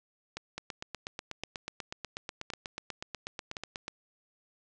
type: two click trains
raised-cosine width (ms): 0.2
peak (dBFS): -20 / -20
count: 28 / 4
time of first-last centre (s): 0.58-3.881 / 0.37-3.568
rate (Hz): 8.18 / 0.938
effects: resampled to 22050 Hz + 10-bit